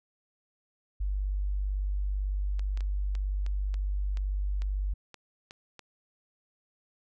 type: tone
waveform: sine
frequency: 49 Hz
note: G1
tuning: in tune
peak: -27 dBFS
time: 1-4.94 s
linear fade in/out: 10 ms
type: clicks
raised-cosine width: 0.2 ms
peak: -28 dBFS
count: 11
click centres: 2.594 / 2.774 / 2.807 / 3.152 / 3.464 / 3.742 / 4.172 / 4.62 / 5.143 / 5.509 / 5.793 s
effects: none